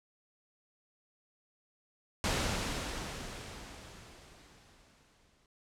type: noise with exponential decay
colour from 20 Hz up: pink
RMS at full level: -30 dBFS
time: 2.24-5.46 s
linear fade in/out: 1 ms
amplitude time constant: 700 ms
effects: low-pass 8000 Hz 12 dB/octave